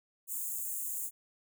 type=high-pass noise; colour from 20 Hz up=white; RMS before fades=-37 dBFS; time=0.27-1.11 s; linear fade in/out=50 ms; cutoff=6700 Hz; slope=96 dB/octave; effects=none